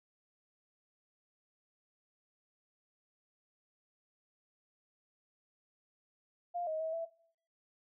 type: tone with pitch steps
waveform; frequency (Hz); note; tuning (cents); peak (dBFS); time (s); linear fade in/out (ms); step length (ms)
sine; 700 / 630 / 642 / 662; F5 / D#5 / E5 / E5; +4 / +21 / -46 / +7; -34; 6.54-7.06; 20; 130
effects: noise-tail reverb RT60 0.6 s tail -21 dB re dry